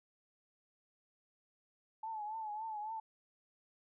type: tone with vibrato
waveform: sine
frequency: 865 Hz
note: A5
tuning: 30 cents flat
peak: -39 dBFS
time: 2.03-3 s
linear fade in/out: 5 ms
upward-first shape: triangle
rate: 3.6 Hz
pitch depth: 81 cents each way
effects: none